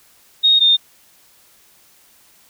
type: tone pair in turn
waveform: sine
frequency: 3729 / 3644 Hz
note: A#7 / A#7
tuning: 0 / -40 cents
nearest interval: unison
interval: 40 cents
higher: first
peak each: -9 dBFS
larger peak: neither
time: 0.43-0.6 / 0.6-0.77 s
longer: neither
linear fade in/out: 20 ms
effects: white hiss -52 dBFS RMS until 2.49 s

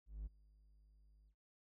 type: tone with ADSR envelope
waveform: triangle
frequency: 51.5 Hz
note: G#1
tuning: 14 cents flat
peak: -39 dBFS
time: 0.06-1.35 s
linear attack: 200 ms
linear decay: 20 ms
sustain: -24 dB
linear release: 75 ms
effects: none

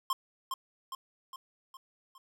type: tone with echo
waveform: square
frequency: 1060 Hz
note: C6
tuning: 22 cents sharp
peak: -28 dBFS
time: 0.1-0.13 s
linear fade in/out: 2 ms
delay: 410 ms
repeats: 5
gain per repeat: -5 dB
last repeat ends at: 2.18 s
effects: none

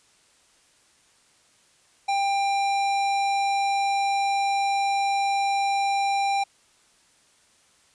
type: tone with hard clipping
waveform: sine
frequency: 794 Hz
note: G5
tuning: 22 cents sharp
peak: -23 dBFS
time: 2.08-6.44 s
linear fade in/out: 10 ms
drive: 15 dB
effects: white hiss -60 dBFS RMS until 7.94 s + resampled to 22050 Hz

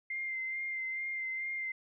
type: tone with vibrato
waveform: sine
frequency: 2093 Hz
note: C7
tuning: in tune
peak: -34 dBFS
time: 0.1-1.72 s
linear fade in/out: 5 ms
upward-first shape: sine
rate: 2.3 Hz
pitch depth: 22 cents each way
effects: none

